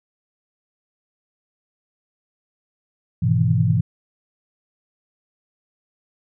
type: chord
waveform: sine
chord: E major seventh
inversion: first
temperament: just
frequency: 103.01 / 123.61 / 154.51 / 164.81 Hz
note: G#2 / B2 / D#3 / E3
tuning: -14 / +2 / -12 / 0 cents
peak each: -20 / -19 / -25 / -20 dBFS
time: 3.22-3.81 s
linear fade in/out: 10 ms
effects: none